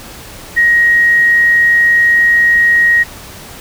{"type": "tone", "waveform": "sine", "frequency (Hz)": 1885, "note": "A#6", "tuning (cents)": 19, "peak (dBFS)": -6, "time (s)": [0.56, 3.04], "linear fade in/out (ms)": 20, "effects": ["pink hiss -32 dBFS RMS until 3.6 s"]}